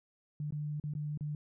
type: tone with dropouts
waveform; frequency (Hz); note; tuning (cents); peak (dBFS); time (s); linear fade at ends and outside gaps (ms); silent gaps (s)
sine; 149; D3; +25; -34; 0.4-1.35; 2; 0.507-0.523 / 0.799-0.838 / 0.937-0.951 / 1.175-1.208
effects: none